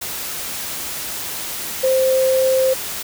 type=tone in noise; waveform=sine; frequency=523.3 Hz; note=C5; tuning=in tune; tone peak=-13 dBFS; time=1.83-2.74 s; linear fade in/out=10 ms; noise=white; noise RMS=-27 dBFS; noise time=0.01-3.03 s; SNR=+11 dB; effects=none